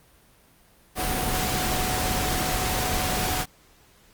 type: tone in noise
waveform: sine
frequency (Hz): 740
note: F#5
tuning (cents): 0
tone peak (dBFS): -31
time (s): 0.95-3.46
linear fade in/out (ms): 50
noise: pink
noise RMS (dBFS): -26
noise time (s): 0.95-3.46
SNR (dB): -8
effects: pink hiss -57 dBFS RMS until 4.13 s + Opus 32 kbps